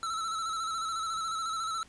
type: tone with vibrato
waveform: square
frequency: 1318.5 Hz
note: E6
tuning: in tune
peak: -32 dBFS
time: 0.03-1.83 s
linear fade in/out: 0 ms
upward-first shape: square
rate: 14 Hz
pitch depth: 37 cents each way
effects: pink hiss -58 dBFS RMS until 1.88 s + resampled to 22050 Hz